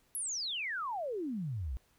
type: exponential sweep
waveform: sine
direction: down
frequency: 11480 to 55.5 Hz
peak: -34 dBFS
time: 0.15-1.77 s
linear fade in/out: 0 ms
effects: pink hiss -70 dBFS RMS until 1.98 s